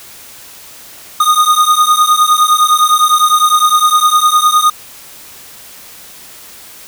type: beating tone pair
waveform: square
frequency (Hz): 1228 / 1237.8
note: D#6 / D#6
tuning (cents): -23 / -9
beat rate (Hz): 9.8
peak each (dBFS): -11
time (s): 1.2-4.7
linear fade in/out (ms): 5
effects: white hiss -35 dBFS RMS until 6.87 s